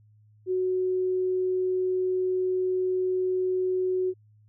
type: tone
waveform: sine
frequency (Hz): 370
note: F#4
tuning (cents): 0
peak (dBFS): -23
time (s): 0.46-4.14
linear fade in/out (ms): 50
effects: added 106 Hz sine -55 dBFS peak until 4.48 s